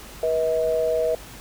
sine tone pair together, 484 / 638.3 Hz, B4 / D#5, -35 / +44 cents, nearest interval perfect fourth, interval 479 cents, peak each -22 dBFS, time 0.23-1.15 s, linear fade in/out 2 ms, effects added 50 Hz sine -46 dBFS peak until 1.4 s + pink hiss -42 dBFS RMS until 1.4 s

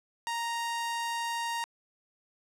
sawtooth tone, 932.3 Hz, A#5, in tune, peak -27 dBFS, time 0.27-1.64 s, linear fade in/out 0 ms, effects low-pass 11000 Hz 12 dB/octave

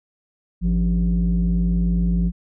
sine tone pair together, 52.03 / 175 Hz, G#1 / F3, +4 / +4 cents, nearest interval octave + major sixth, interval 2100 cents, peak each -17 dBFS, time 0.61-2.32 s, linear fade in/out 50 ms, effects tanh soft clip ceiling -13 dBFS

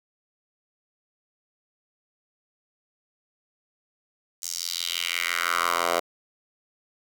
10% pulse tone with high-pass filter sweep, 85.9 Hz, F2, 28 cents flat, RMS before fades -27 dBFS, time 4.42-6 s, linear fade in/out 10 ms, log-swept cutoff 6700 to 670 Hz, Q 2.5, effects none

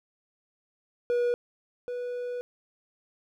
triangle tone pair in turn, 483.3 / 490.3 Hz, B4 / B4, -38 / -13 cents, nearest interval unison, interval 25 cents, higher second, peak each -21 / -29 dBFS, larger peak first, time 1.1-1.34 / 1.88-2.41 s, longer second, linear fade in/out 0 ms, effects none

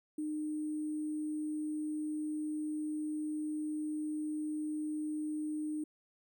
sine tone with sample-and-hold, 304.8 Hz, D#4, 36 cents flat, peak -34 dBFS, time 0.18-5.84 s, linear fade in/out 5 ms, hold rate 8820 Hz, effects none

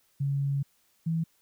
sine tone pair in turn, 139.6 / 163.69 Hz, C#3 / E3, +13 / -12 cents, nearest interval minor third, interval 275 cents, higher second, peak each -25 dBFS, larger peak neither, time 0.2-0.63 / 1.06-1.24 s, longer first, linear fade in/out 10 ms, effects white hiss -68 dBFS RMS until 1.41 s

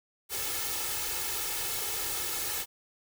white noise with comb filter, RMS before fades -33 dBFS, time 0.29-2.66 s, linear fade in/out 50 ms, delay 2.3 ms, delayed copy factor +0.75, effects none

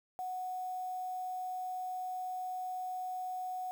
sine tone with quantisation, 738 Hz, F#5, 5 cents flat, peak -36 dBFS, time 0.19-3.71 s, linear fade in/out 0 ms, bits 9, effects none

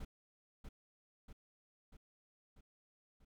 brown noise with echo, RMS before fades -45 dBFS, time 0-0.05 s, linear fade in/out 5 ms, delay 640 ms, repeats 5, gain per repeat -4 dB, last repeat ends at 3.25 s, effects none

